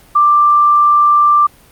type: tone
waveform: sine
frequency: 1180 Hz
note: D6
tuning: 8 cents sharp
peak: -6 dBFS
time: 0.15-1.47 s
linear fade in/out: 10 ms
effects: pink hiss -45 dBFS RMS until 1.71 s + Opus 48 kbps